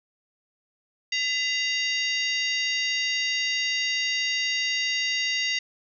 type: harmonic tone with a mistuned harmonic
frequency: 932.3 Hz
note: A#5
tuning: in tune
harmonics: 2 / 3 / 4 / 5 / 6 / 7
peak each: -28 / -28 / -33 / -31 / -37 / -38 dBFS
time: 1.12-5.59 s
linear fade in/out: 5 ms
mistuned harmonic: 2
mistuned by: +130 cents
effects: none